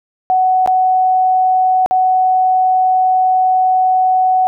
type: tone with dropouts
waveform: sine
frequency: 745 Hz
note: F#5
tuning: 12 cents sharp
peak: -9 dBFS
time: 0.3-4.47 s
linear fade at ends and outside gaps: 0 ms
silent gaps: 0.661-0.675 / 1.861-1.91 s
effects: none